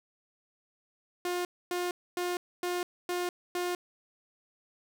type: tone bursts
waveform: sawtooth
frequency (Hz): 355.6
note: F4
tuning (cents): +31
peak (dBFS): -26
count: 6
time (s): 1.25-3.75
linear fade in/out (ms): 2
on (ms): 200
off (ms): 260
effects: none